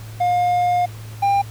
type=tone pair in turn; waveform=triangle; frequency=712 / 798.5 Hz; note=F5 / G5; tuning=+33 / +32 cents; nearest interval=major second; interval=199 cents; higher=second; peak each=-13 / -12 dBFS; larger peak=second; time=0.2-0.86 / 1.22-1.42 s; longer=first; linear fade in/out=10 ms; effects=added 109 Hz sine -32 dBFS peak until 1.5 s + pink hiss -43 dBFS RMS until 1.5 s